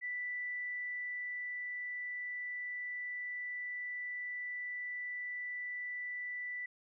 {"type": "tone with ADSR envelope", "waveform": "sine", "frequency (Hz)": 1975.5, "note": "B6", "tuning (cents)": 0, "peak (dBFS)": -36, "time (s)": [0.01, 6.66], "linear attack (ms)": 36, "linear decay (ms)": 1600, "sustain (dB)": -2, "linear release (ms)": 5, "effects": []}